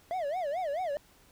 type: tone with vibrato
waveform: triangle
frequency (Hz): 649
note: E5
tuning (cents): -27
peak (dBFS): -28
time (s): 0.11-0.97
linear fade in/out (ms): 0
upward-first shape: sine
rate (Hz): 4.6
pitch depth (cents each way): 260
effects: pink hiss -61 dBFS RMS until 1.31 s